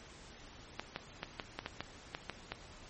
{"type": "clicks", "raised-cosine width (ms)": 0.3, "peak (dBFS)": -21, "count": 10, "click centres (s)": [0.796, 0.961, 1.231, 1.398, 1.59, 1.661, 1.806, 2.149, 2.297, 2.52], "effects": ["pink hiss -54 dBFS RMS until 2.89 s", "MP3 32 kbps"]}